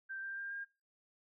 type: tone with pitch steps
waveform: sine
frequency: 1568 / 1582.6 / 1597.3 / 1612.1 Hz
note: G6 / G6 / G6 / G6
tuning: 0 / +16 / +32 / +48 cents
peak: -40 dBFS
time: 0.09-0.65 s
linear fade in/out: 20 ms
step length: 140 ms
effects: noise-tail reverb RT60 0.3 s tail -21 dB re dry